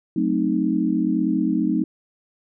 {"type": "chord", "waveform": "sine", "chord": "F# diminished seventh", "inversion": "none", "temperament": "equal", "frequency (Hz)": [185, 220, 261.6, 311.1], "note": ["F#3", "A3", "C4", "Eb4"], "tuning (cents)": [0, 0, 0, 0], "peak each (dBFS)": [-25, -24, -24, -22], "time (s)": [0.16, 1.84], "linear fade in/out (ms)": 5, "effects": []}